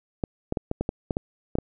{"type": "clicks", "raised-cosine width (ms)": 2, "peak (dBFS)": -12, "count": 10, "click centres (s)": [0.238, 0.524, 0.572, 0.714, 0.81, 0.891, 1.108, 1.169, 1.554, 1.586], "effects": []}